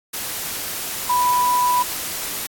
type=tone in noise; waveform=sine; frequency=987.8 Hz; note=B5; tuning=in tune; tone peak=-15 dBFS; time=1.09-1.83 s; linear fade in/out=10 ms; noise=white; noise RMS=-27 dBFS; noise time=0.13-2.47 s; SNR=+9 dB; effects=AAC 64 kbps